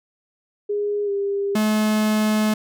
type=tone with pitch glide; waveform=sine; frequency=411.9 to 399.7 Hz; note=G#4 to G4; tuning=-14 to +34 cents; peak=-20 dBFS; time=0.69-1.56 s; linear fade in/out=10 ms; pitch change=-52 cents; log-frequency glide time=1.05-1.1 s
type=tone; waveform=45% pulse; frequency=214.6 Hz; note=A3; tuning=43 cents flat; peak=-17 dBFS; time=1.55-2.54 s; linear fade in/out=5 ms
effects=none